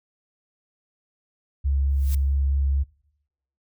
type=tone with vibrato; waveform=sine; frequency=69 Hz; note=C#2; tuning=7 cents flat; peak=-19 dBFS; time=1.64-2.84 s; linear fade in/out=20 ms; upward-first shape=triangle; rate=4.6 Hz; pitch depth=13 cents each way
type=noise with exponential growth; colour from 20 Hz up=blue; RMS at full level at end=-33 dBFS; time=1.89-2.15 s; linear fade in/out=5 ms; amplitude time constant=56 ms
effects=noise-tail reverb RT60 0.8 s tail -22 dB re dry